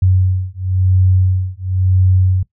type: beating tone pair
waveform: sine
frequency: 92.5 / 93.47 Hz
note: F#2 / F#2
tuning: 0 / +18 cents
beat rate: 0.97 Hz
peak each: -14 dBFS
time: 0.02-2.43 s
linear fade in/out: 5 ms
effects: noise-tail reverb RT60 0.1 s tail -18 dB re dry